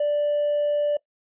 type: tone with hard clipping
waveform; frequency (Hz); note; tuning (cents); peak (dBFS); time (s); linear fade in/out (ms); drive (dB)
triangle; 587.3; D5; 0; -20; 0-0.97; 5; 4
effects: noise-tail reverb RT60 0.1 s tail -21 dB re dry + resampled to 8000 Hz